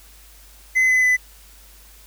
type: tone with pitch steps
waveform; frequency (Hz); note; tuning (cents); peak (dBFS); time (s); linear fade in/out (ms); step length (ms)
triangle; 2038 / 2020 / 2003; C7 / B6 / B6; -46 / +39 / +24; -12; 0.75-1.17; 20; 140
effects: added 50 Hz sine -47 dBFS peak until 2.06 s + white hiss -49 dBFS RMS until 2.06 s